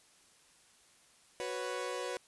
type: chord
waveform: sawtooth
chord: F# suspended fourth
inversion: none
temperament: equal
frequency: 370 / 493.9 / 554.4 Hz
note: F#4 / B4 / C#5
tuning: 0 / 0 / 0 cents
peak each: -38 / -35 / -38 dBFS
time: 1.4-2.17 s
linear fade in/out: 0 ms
effects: white hiss -64 dBFS RMS until 2.27 s + resampled to 24000 Hz